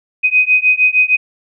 sine beating tone pair, 2503 / 2509.5 Hz, D#7 / D#7, +10 / +14 cents, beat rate 6.5 Hz, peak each -12 dBFS, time 0.23-1.17 s, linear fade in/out 20 ms, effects none

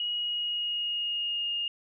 sine tone with pitch glide, 2898 to 2838 Hz, F#7 to F7, -37 to +27 cents, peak -28 dBFS, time 0-1.68 s, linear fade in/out 2 ms, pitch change -36 cents, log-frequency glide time 0.14-1.54 s, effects none

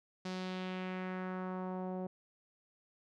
sawtooth tone with low-pass filter sweep, 185 Hz, F#3, in tune, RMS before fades -40 dBFS, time 0.25-2.07 s, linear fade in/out 5 ms, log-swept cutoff 5200 to 630 Hz, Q 1.7, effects none

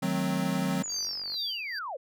square chord, D# diminished seventh, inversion none, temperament equal with one note detuned, 155.56 / 185 / 216.6 / 261.6 Hz, D#3 / F#3 / A3 / C4, 0 / 0 / -27 / 0 cents, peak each -35 / -30 / -36 / -33 dBFS, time 0.02-0.83 s, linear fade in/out 10 ms
click train, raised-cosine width 0.5 ms, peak -34 dBFS, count 33, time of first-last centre 0.67-1.342 s, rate 47.6 Hz
sine linear sweep, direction down, 7080 to 466.2 Hz, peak -33 dBFS, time 0.83-1.97 s, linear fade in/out 10 ms
triangle tone with tremolo, 4699 Hz, D8, in tune, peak -30 dBFS, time 0.89-1.79 s, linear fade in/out 5 ms, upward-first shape sine, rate 2.3 Hz, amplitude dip 85%
effects none

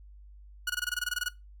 sawtooth tone bursts, 1457 Hz, F#6, 27 cents flat, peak -24 dBFS, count 13, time 0.67-1.286 s, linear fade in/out 5 ms, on 28 ms, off 21 ms, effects noise-tail reverb RT60 0.2 s tail -19 dB re dry + added 50 Hz sine -48 dBFS peak until 1.6 s

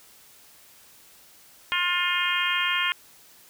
harmonic tone, 354.4 Hz, F4, 25 cents sharp, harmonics 3 / 4 / 5 / 6 / 7 / 8 / 9, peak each -30 / -30 / -30 / -30 / -30 / -30 / -30 dBFS, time 1.72-2.92 s, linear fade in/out 0 ms, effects white hiss -53 dBFS RMS until 3.49 s

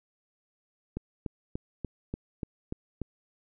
click train, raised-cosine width 3 ms, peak -20 dBFS, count 8, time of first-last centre 0.97-3.017 s, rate 3.42 Hz, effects none

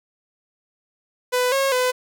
sawtooth tone with pitch steps, 498.8 / 544 / 504 Hz, B4 / C#5 / B4, +17 / -33 / +35 cents, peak -14 dBFS, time 1.32-1.92 s, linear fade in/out 20 ms, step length 200 ms, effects none

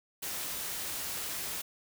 white noise, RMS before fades -37 dBFS, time 0.22-1.62 s, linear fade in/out 10 ms, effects none

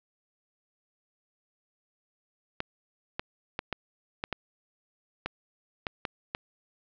clicks, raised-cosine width 0.3 ms, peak -14 dBFS, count 10, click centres 2.604 / 3.195 / 3.591 / 3.727 / 4.239 / 4.327 / 5.26 / 5.868 / 6.052 / 6.349 s, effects low-pass 4000 Hz 12 dB/octave

